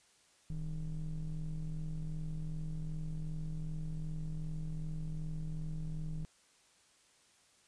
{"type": "ring-modulated tone", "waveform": "triangle", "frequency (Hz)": 68.2, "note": "C#2", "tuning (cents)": -28, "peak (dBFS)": -31, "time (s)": [0.5, 6.25], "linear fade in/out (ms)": 0, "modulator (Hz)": 89.5, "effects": ["white hiss -67 dBFS RMS until 7.67 s", "resampled to 22050 Hz"]}